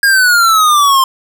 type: exponential sweep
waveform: square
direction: down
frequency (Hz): 1638 to 1046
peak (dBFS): -7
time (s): 0.03-1.04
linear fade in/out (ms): 2
effects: none